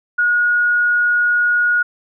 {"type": "tone", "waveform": "sine", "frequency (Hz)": 1446, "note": "F#6", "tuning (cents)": -40, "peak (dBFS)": -12, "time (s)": [0.18, 1.83], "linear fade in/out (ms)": 10, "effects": []}